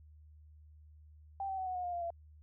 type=tone with pitch steps; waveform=sine; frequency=784 / 768.3 / 752.9 / 737.9 / 723.1 / 708.6 / 694.4 / 680.5 Hz; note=G5 / G5 / F#5 / F#5 / F#5 / F5 / F5 / F5; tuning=0 / -35 / +30 / -5 / -40 / +25 / -10 / -45 cents; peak=-35 dBFS; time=1.4-2.104 s; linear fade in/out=2 ms; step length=88 ms; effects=added 76 Hz sine -55 dBFS peak until 2.42 s